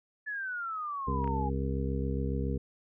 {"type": "exponential sweep", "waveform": "sine", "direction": "down", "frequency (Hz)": [1735, 817], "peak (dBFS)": -33, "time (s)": [0.26, 1.5], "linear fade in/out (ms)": 20}
{"type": "harmonic tone", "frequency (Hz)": 67.2, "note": "C2", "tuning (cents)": 47, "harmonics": [1, 2, 3, 4, 6, 7], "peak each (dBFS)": [-32, -35, -37, -38, -40, -40], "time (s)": [1.07, 2.58], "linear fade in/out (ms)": 10}
{"type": "clicks", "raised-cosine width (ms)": 0.5, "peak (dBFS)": -30, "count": 2, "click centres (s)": [1.243, 1.276]}
{"effects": []}